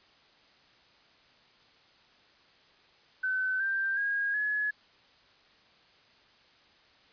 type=tone with pitch steps; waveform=sine; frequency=1520 / 1576.3 / 1634.8 / 1695.3 Hz; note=F#6 / G6 / G#6 / G#6; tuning=+46 / +9 / -28 / +35 cents; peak=-27 dBFS; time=3.23-4.71 s; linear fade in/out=10 ms; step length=370 ms; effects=white hiss -61 dBFS RMS until 7.12 s + resampled to 11025 Hz